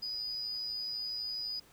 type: tone with amplitude modulation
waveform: sine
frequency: 4948 Hz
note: D#8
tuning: 10 cents flat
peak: -32 dBFS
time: 0.02-1.6 s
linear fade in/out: 10 ms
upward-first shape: sine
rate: 112 Hz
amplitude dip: 45%
effects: tanh soft clip ceiling -30 dBFS + pink hiss -61 dBFS RMS until 1.72 s